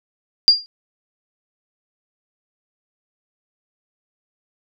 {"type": "tone with exponential decay", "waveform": "sine", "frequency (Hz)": 4795, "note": "D8", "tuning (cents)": 35, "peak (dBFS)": -3, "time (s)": [0.48, 0.66], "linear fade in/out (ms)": 0, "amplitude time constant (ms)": 38, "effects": []}